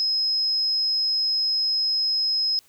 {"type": "tone", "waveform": "sine", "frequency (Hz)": 5120, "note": "D#8", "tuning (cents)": 49, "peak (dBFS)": -20, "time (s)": [0, 2.59], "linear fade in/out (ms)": 0, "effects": ["white hiss -58 dBFS RMS until 2.68 s"]}